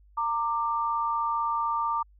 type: tone pair together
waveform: sine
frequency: 919 / 1183.2 Hz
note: A#5 / D6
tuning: -25 / +13 cents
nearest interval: major third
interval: 438 cents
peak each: -28 / -27 dBFS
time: 0.17-2.03 s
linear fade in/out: 10 ms
effects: added 50 Hz sine -54 dBFS peak until 2.19 s